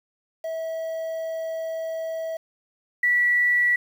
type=tone pair in turn; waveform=triangle / sine; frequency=649 / 1950.4 Hz; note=E5 / B6; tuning=-27 / -22 cents; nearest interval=octave + perfect fifth; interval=1905 cents; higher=second; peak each=-25 / -17 dBFS; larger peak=second; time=0.44-2.37 / 3.03-3.76 s; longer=first; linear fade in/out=5 ms; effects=8-bit